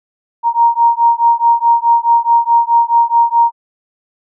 sine beating tone pair, 932.3 / 937 Hz, A#5 / A#5, 0 / +9 cents, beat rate 4.7 Hz, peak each -11 dBFS, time 0.43-3.52 s, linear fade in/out 50 ms, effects none

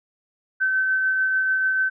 sine tone with tremolo, 1534 Hz, G6, 38 cents flat, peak -17 dBFS, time 0.6-1.9 s, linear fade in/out 20 ms, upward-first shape triangle, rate 6.8 Hz, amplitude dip 30%, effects none

